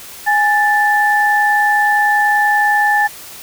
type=tone pair together; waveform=sine; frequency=829.6 / 1760 Hz; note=G#5 / A6; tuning=-2 / 0 cents; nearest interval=octave + minor second; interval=1302 cents; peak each=-13 dBFS; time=0.26-3.08 s; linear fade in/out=20 ms; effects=white hiss -34 dBFS RMS until 3.42 s